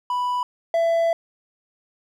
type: tone pair in turn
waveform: triangle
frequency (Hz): 987.8 / 667.5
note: B5 / E5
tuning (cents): 0 / +22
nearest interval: perfect fifth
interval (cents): 678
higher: first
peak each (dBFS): -19 / -15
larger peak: second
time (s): 0.1-0.43 / 0.74-1.13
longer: second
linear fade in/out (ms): 2
effects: none